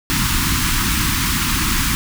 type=band-stop noise; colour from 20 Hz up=pink; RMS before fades=-18 dBFS; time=0.1-1.95 s; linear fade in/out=0 ms; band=320 to 970 Hz; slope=48 dB/octave; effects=none